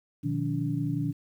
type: tone cluster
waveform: sine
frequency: 122.9 / 154 / 179.5 / 286.6 Hz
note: B2 / D#3 / F3 / D4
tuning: -8 / -17 / +48 / -42 cents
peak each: -32 / -30 / -37 / -31 dBFS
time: 0.23-1.13 s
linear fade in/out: 20 ms
effects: 10-bit